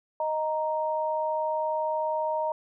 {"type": "tone pair together", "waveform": "sine", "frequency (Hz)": [622.3, 932.4], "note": ["D#5", "A#5"], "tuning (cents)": [0, 0], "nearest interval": "perfect fifth", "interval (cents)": 700, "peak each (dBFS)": -28, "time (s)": [0.2, 2.52], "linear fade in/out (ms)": 2, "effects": []}